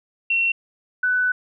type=tone pair in turn; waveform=sine; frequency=2722 / 1495.4 Hz; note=F7 / F#6; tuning=-45 / +18 cents; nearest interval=minor seventh; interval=1037 cents; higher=first; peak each=-17 dBFS; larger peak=neither; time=0.3-0.52 / 1.03-1.32 s; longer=second; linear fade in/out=5 ms; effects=none